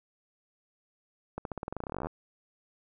accelerating click train, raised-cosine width 1 ms, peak -21 dBFS, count 22, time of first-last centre 1.38-2.07 s, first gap 72 ms, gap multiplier 0.91, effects none

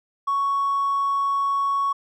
sine tone with hard clipping, 1112 Hz, C#6, 5 cents sharp, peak -20 dBFS, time 0.27-1.93 s, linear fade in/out 10 ms, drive 1 dB, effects none

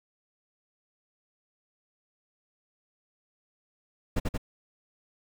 brown noise with echo, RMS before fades -25 dBFS, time 4.16-4.2 s, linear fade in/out 10 ms, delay 89 ms, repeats 2, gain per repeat -2 dB, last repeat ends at 4.378 s, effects none

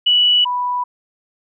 sine tone pair in turn, 2949 / 986 Hz, F#7 / B5, -6 / -3 cents, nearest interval octave + perfect fifth, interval 1897 cents, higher first, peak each -10 / -17 dBFS, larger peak first, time 0.06-0.45 / 0.45-0.84 s, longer neither, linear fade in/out 10 ms, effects none

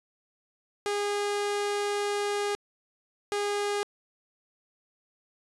sawtooth tone bursts at uneven times, 409.2 Hz, G#4, 26 cents flat, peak -23 dBFS, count 2, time 0.86-2.55 / 3.32-3.83 s, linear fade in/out 0 ms, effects resampled to 24000 Hz

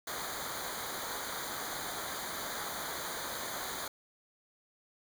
pink noise with comb filter, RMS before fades -39 dBFS, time 0.07-3.88 s, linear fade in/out 5 ms, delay 0.37 ms, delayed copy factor -0.9, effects none

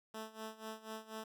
10% pulse tone with tremolo, 219.6 Hz, A3, 3 cents flat, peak -34 dBFS, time 0.14-1.24 s, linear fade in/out 5 ms, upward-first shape sine, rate 4.1 Hz, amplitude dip 85%, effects none

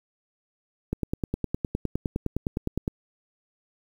click train, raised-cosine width 3 ms, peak -13 dBFS, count 20, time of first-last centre 0.93-2.879 s, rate 9.75 Hz, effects 8-bit

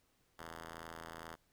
5% pulse ring-modulated tone, 82.3 Hz, E2, 2 cents flat, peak -33 dBFS, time 0.38-1.36 s, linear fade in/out 20 ms, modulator 808 Hz, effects pink hiss -75 dBFS RMS until 1.52 s

